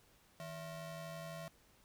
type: ring-modulated tone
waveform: 35% pulse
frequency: 412.2 Hz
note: G#4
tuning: 13 cents flat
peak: -40 dBFS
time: 0.4-1.48 s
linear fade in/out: 0 ms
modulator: 252 Hz
effects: pink hiss -68 dBFS RMS until 1.84 s